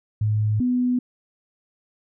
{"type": "tone pair in turn", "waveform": "sine", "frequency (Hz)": [106.8, 248.4], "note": ["G#2", "B3"], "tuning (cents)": [49, 10], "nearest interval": "octave + minor third", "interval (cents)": 1461, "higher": "second", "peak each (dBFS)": -18, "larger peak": "neither", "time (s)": [[0.21, 0.6], [0.6, 0.99]], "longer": "neither", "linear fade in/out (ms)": 5, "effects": []}